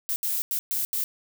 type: noise bursts at uneven times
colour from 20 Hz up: violet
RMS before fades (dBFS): -27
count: 5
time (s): 0.09-0.16 / 0.23-0.42 / 0.51-0.59 / 0.71-0.85 / 0.93-1.04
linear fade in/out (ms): 0
effects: none